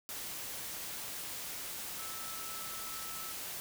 sine tone in noise, 1310 Hz, E6, 11 cents flat, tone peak -48 dBFS, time 1.99-3.32 s, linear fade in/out 0 ms, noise white, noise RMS -42 dBFS, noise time 0.09-3.6 s, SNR -9 dB, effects none

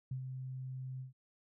sine tone with ADSR envelope, 130 Hz, C3, 11 cents flat, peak -35 dBFS, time 0.11-1.13 s, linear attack 5 ms, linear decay 93 ms, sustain -5 dB, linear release 130 ms, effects none

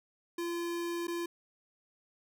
square tone with dropouts, 342.7 Hz, F4, 33 cents flat, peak -34 dBFS, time 0.38-1.26 s, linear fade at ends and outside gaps 5 ms, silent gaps 1.071-1.08 s, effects none

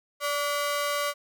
sawtooth ring-modulated tone, 865 Hz, A5, 30 cents flat, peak -19 dBFS, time 0.2-1.14 s, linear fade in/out 50 ms, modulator 285 Hz, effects none

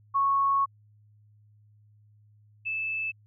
sine tone pair in turn, 1104 / 2626 Hz, C#6 / E7, -7 / -7 cents, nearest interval octave + minor third, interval 1500 cents, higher second, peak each -21 / -28 dBFS, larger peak first, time 0.14-0.66 / 2.65-3.12 s, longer first, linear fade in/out 20 ms, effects added 105 Hz sine -56 dBFS peak until 3.26 s

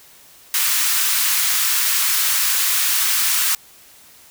white high-pass noise, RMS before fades -18 dBFS, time 0.54-3.55 s, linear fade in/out 2 ms, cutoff 1100 Hz, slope 24 dB/octave, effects white hiss -47 dBFS RMS until 4.3 s

